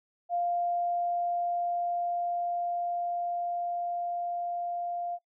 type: tone with level ramp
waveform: sine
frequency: 698.5 Hz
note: F5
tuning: in tune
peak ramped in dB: -26 to -31 dBFS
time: 0.29-5.19 s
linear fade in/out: 50 ms
effects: noise-tail reverb RT60 0.1 s tail -19 dB re dry